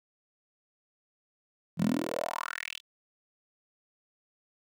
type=tone with high-pass filter sweep; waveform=10% pulse; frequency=40.77 Hz; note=E1; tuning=18 cents flat; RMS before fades=-32 dBFS; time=1.77-2.81 s; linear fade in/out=50 ms; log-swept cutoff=160 to 3500 Hz; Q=5.1; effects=none